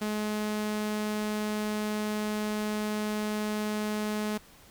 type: tone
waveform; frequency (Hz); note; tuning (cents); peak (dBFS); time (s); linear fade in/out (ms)
sawtooth; 212; G#3; +36; -25; 0.01-4.38; 10
effects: pink hiss -55 dBFS RMS until 4.7 s